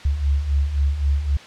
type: beating tone pair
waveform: sine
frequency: 68 / 71.8 Hz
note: C#2 / D2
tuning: -33 / -39 cents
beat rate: 3.8 Hz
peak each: -24 / -18 dBFS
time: 0.05-1.37 s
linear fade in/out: 5 ms
effects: white hiss -41 dBFS RMS until 1.46 s + low-pass 4000 Hz 12 dB/octave